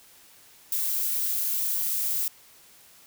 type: noise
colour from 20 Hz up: violet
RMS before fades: -27 dBFS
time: 0.72-2.28 s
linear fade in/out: 2 ms
effects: white hiss -54 dBFS RMS until 3.06 s